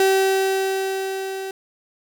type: tone with level ramp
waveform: 35% pulse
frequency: 384.5 Hz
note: G4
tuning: 33 cents flat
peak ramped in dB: -12 to -26 dBFS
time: 0-1.51 s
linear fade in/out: 2 ms
effects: none